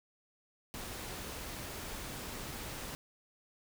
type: noise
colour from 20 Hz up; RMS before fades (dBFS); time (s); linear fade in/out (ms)
pink; -43; 0.74-2.95; 0
effects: none